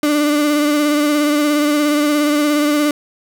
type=tone with vibrato; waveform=35% pulse; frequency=295.8 Hz; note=D4; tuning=13 cents sharp; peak=-11 dBFS; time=0.03-2.91 s; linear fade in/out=2 ms; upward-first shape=sine; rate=17 Hz; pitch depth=32 cents each way; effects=none